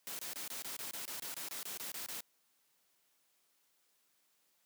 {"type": "noise bursts", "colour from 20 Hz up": "white", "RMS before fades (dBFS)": -43, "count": 15, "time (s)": [0.07, 2.206], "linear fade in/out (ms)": 0, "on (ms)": 120, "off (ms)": 24, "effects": ["white hiss -75 dBFS RMS until 4.65 s", "high-pass 150 Hz 12 dB/octave"]}